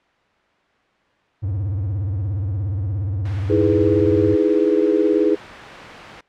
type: tone with vibrato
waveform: triangle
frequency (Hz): 98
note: G2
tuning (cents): 0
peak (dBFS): -18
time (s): 1.42-4.36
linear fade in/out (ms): 20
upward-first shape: triangle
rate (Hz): 17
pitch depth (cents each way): 240
type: noise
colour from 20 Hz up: white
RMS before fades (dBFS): -32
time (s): 3.25-6.21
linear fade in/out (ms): 5
type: chord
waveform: sine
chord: E major seventh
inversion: third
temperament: equal with one note detuned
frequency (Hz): 311.1 / 329.6 / 415.3 / 495.6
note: D#4 / E4 / G#4 / B4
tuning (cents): 0 / 0 / 0 / +6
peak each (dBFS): -20 / -20 / -17 / -22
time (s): 3.49-5.36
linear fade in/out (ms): 20
effects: white hiss -59 dBFS RMS until 6.28 s + low-pass 2000 Hz 12 dB/octave